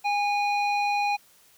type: tone with low-pass filter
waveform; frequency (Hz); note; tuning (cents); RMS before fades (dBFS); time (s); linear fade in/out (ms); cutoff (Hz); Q
square; 819; G#5; -24; -25; 0.04-1.17; 20; 3200; 1.8
effects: white hiss -58 dBFS RMS until 1.57 s